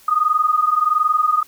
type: tone pair together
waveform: sine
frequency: 1223.1 / 1244.5 Hz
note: D#6 / D#6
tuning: -30 / 0 cents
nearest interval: unison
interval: 30 cents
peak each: -18 / -16 dBFS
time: 0.08-1.43 s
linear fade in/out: 5 ms
effects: white hiss -49 dBFS RMS until 1.47 s